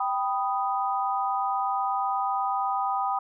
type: chord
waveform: sine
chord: G augmented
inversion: none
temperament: equal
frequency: 784 / 987.8 / 1244.5 Hz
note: G5 / B5 / D#6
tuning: 0 / 0 / 0 cents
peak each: -27 / -30 / -29 dBFS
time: 0-3.19 s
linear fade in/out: 5 ms
effects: none